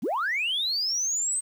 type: linear sweep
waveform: sine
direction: up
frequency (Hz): 148.5 to 8380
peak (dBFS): -23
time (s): 0.02-1.41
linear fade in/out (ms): 20
effects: tanh soft clip ceiling -21 dBFS + 9-bit